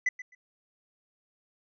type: tone with echo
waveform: triangle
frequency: 2000 Hz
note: B6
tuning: 21 cents sharp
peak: -21 dBFS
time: 0.06-0.09 s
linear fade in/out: 5 ms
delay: 130 ms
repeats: 2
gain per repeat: -15 dB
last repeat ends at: 0.35 s
effects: resampled to 16000 Hz